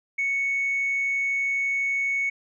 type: tone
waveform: sine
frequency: 2217 Hz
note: C#7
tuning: in tune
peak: -21 dBFS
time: 0.18-2.3 s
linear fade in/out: 10 ms
effects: tanh soft clip ceiling -19 dBFS